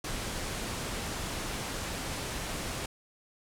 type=low-pass noise; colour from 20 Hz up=pink; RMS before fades=-36 dBFS; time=0.04-2.86 s; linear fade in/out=5 ms; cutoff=11000 Hz; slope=24 dB/octave; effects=none